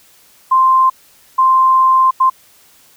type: tone bursts at uneven times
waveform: sine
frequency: 1046 Hz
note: C6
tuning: 1 cent flat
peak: -7 dBFS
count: 3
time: 0.51-0.9 / 1.38-2.11 / 2.2-2.3 s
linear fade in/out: 10 ms
effects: white hiss -48 dBFS RMS until 2.96 s